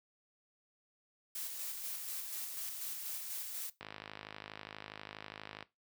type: noise with tremolo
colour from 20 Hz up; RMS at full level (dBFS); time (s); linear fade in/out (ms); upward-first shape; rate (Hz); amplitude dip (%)
blue; -41; 1.35-3.7; 5; square; 4.1; 30
type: click train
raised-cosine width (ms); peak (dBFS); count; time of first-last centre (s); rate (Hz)
0.3; -28; 96; 3.81-5.626; 52.3
effects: noise-tail reverb RT60 0.2 s tail -17 dB re dry + high-pass 80 Hz 12 dB/octave